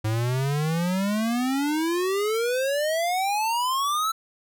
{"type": "exponential sweep", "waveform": "square", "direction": "up", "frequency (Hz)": [106.4, 1338], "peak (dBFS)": -23, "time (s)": [0.04, 4.12], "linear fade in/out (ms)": 10, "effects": []}